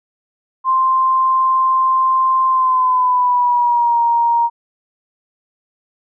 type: tone with pitch glide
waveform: sine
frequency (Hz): 1046.5 to 937.7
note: C6 to A#5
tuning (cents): 0 to +10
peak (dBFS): -11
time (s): 0.64-4.5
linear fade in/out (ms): 50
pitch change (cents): -190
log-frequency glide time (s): 2.49-4
effects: none